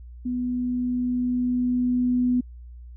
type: tone with level ramp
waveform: sine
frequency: 247.9 Hz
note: B3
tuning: 7 cents sharp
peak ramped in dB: -24 to -18 dBFS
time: 0.25-2.41 s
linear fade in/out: 10 ms
effects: added 60 Hz sine -39 dBFS peak until 2.96 s